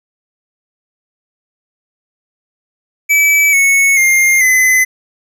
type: tone with pitch steps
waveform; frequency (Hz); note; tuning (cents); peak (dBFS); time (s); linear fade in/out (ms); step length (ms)
square; 2300 / 2206 / 2116 / 2030; D7 / C#7 / C7 / B6; -37 / -9 / +19 / +47; -8; 3.09-4.85; 20; 440
effects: none